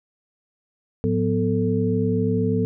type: tone cluster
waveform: sine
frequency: 106.6 / 178.9 / 247.1 / 442.1 Hz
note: G#2 / F3 / B3 / A4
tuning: +46 / +42 / +1 / +8 cents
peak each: -24 dBFS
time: 1.04-2.65 s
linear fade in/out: 0 ms
effects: none